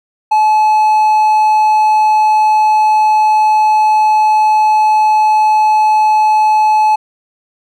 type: tone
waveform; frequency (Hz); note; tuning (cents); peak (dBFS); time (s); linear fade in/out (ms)
triangle; 859; A5; -42; -5; 0.31-6.96; 10
effects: none